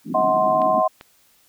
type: band-pass noise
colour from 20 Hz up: white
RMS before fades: -30 dBFS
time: 0.04-0.83 s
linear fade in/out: 50 ms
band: 170 to 310 Hz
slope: 48 dB/octave
type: chord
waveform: sine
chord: C diminished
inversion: first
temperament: equal with one note detuned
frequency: 635.3 / 740 / 1046.5 Hz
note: Eb5 / Gb5 / C6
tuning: +36 / 0 / 0 cents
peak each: -19 / -20 / -20 dBFS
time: 0.14-0.88 s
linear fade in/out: 10 ms
type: clicks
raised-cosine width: 0.3 ms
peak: -22 dBFS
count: 2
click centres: 0.618 / 1.011 s
effects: white hiss -58 dBFS RMS until 1.48 s